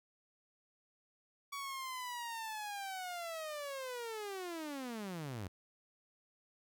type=linear sweep; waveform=sawtooth; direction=down; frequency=1135 to 86 Hz; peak=-37 dBFS; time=1.52-5.48 s; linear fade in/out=10 ms; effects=none